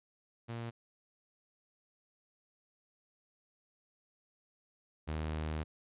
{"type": "tone pair in turn", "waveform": "sawtooth", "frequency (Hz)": [116.54, 77.78], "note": ["A#2", "D#2"], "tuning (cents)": [0, 0], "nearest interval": "perfect fifth", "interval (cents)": 700, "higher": "first", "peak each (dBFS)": [-35, -31], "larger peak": "second", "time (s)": [[0.48, 0.71], [5.07, 5.64]], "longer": "second", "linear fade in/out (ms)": 20, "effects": ["resampled to 8000 Hz"]}